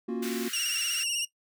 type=chord; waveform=triangle; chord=Gb major seventh; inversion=first; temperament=equal with one note detuned; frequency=233.1 / 273.8 / 349.2 / 370 Hz; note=Bb3 / Db4 / F4 / Gb4; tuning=0 / -21 / 0 / 0 cents; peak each=-30 / -36 / -34 / -32 dBFS; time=0.08-0.49 s; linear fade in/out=10 ms
type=high-pass noise; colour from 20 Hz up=pink; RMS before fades=-39 dBFS; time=0.22-1.04 s; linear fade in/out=10 ms; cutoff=1300 Hz; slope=96 dB/octave
type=tone with vibrato; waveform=20% pulse; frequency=2803 Hz; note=F7; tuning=6 cents sharp; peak=-22 dBFS; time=0.53-1.25 s; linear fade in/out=5 ms; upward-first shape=triangle; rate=16 Hz; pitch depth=68 cents each way
effects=noise-tail reverb RT60 0.1 s tail -17 dB re dry